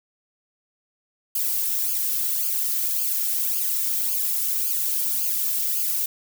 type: noise with flanger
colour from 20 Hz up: violet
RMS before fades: -24 dBFS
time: 1.35-6.06 s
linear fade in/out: 5 ms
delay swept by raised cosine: 0.52 to 2.12 ms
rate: 1.8 Hz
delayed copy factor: -0.95
effects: none